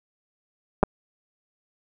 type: clicks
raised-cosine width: 1 ms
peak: -4 dBFS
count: 2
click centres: 0.83 / 0.835 s
effects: none